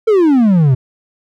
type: exponential sweep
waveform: triangle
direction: down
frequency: 460 to 122.9 Hz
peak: -5 dBFS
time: 0.07-0.75 s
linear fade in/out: 10 ms
effects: none